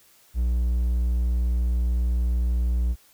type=tone; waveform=triangle; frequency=60 Hz; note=B1; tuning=49 cents flat; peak=-18 dBFS; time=0.34-2.96 s; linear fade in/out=50 ms; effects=white hiss -57 dBFS RMS until 3.13 s